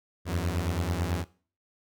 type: beating tone pair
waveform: sawtooth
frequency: 82.41 / 91.51 Hz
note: E2 / F#2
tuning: 0 / -19 cents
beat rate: 9.1 Hz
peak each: -26 dBFS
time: 0.25-1.25 s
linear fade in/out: 50 ms
effects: noise-tail reverb RT60 0.4 s tail -19 dB re dry